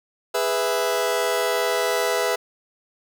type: chord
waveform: sawtooth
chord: E major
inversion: first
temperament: just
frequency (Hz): 412 / 494.4 / 659.3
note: G#4 / B4 / E5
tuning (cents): -14 / +2 / 0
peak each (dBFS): -22 / -20 / -21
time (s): 0.34-2.36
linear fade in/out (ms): 10
effects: none